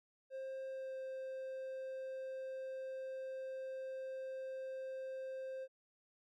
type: tone with pitch glide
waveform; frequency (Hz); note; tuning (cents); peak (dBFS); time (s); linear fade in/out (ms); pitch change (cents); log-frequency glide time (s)
triangle; 530 to 526; C5 to C5; +22 to +9; -40; 0.3-5.68; 50; -13; 0.69-0.97
effects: none